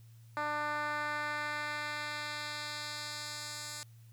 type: tone with band-pass filter sweep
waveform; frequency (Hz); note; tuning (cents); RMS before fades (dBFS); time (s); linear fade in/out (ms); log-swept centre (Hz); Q
10% pulse; 297.7; D4; +24; -38; 0.37-3.83; 0; 1100 to 7100; 1.1
effects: added 114 Hz sine -53 dBFS peak until 4.12 s + white hiss -69 dBFS RMS until 4.12 s